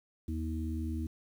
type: harmonic tone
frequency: 79.6 Hz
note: D#2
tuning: 40 cents sharp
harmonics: 1 / 3 / 4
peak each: -34 / -39 / -40 dBFS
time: 0.28-1.07 s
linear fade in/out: 5 ms
effects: 10-bit